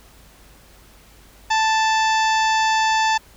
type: harmonic tone with a mistuned harmonic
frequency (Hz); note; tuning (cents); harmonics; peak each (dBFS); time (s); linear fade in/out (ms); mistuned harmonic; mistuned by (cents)
880; A5; 0; 1 / 2 / 3 / 4 / 5 / 6 / 7 / 8; -17 / -23 / -27 / -29 / -31 / -33 / -34 / -35; 1.5-3.18; 10; 5; +61
effects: added 50 Hz sine -50 dBFS peak until 3.36 s + pink hiss -50 dBFS RMS until 3.36 s